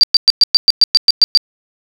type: tone bursts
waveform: sine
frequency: 4676 Hz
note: D8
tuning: 8 cents flat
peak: -3 dBFS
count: 11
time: 0.01-1.374 s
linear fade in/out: 0 ms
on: 24 ms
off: 110 ms
effects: none